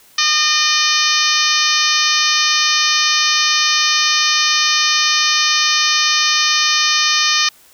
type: harmonic tone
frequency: 609 Hz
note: D#5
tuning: 37 cents flat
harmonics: 2 / 3 / 4 / 5 / 6 / 7 / 8 / 9 / 10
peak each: -21 / -21 / -21 / -21 / -21 / -21 / -21 / -21 / -21 dBFS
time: 0.18-7.49 s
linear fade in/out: 5 ms
effects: white hiss -48 dBFS RMS until 7.73 s